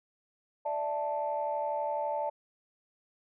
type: chord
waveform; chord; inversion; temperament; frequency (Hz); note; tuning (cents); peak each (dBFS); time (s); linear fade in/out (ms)
sine; D suspended second; none; equal; 587.3 / 659.3 / 880; D5 / E5 / A5; 0 / 0 / 0; -33 / -37 / -32; 0.65-2.3; 10
effects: tanh soft clip ceiling -21 dBFS